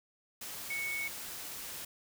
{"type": "tone in noise", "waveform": "sine", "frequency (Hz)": 2217, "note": "C#7", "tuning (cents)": 0, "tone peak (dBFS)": -34, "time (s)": [0.7, 1.08], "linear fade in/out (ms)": 5, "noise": "white", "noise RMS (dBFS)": -43, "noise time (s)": [0.41, 1.85], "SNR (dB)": 6, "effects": []}